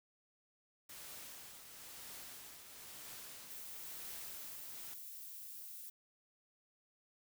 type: noise with tremolo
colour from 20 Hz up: white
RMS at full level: -50 dBFS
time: 0.89-4.94 s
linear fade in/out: 5 ms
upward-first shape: triangle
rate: 1 Hz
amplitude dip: 50%
type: noise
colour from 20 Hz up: violet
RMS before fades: -50 dBFS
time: 3.5-5.9 s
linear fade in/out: 5 ms
effects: none